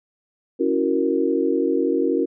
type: chord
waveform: sine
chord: F# dominant seventh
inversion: second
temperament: equal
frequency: 277.2 / 329.6 / 370 / 466.2 Hz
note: C#4 / E4 / F#4 / A#4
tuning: 0 / 0 / 0 / 0 cents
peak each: -23 dBFS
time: 0.59-2.26 s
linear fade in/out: 20 ms
effects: none